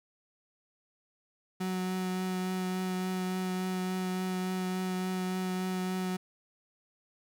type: tone with vibrato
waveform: 35% pulse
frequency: 185 Hz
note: F#3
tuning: in tune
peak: -29 dBFS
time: 1.6-6.17 s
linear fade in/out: 10 ms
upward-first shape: triangle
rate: 3.5 Hz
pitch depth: 13 cents each way
effects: none